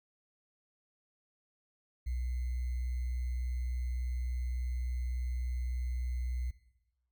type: tone with sample-and-hold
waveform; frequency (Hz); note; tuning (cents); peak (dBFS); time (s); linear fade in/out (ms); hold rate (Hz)
sine; 61.74; B1; 0; -32; 2.06-6.51; 10; 2100
effects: noise-tail reverb RT60 1.0 s tail -17 dB re dry